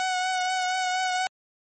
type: tone with vibrato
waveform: sawtooth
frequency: 740 Hz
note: F#5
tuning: in tune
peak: -20 dBFS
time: 0-1.27 s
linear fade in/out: 0 ms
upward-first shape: triangle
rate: 4.2 Hz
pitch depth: 26 cents each way
effects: MP3 32 kbps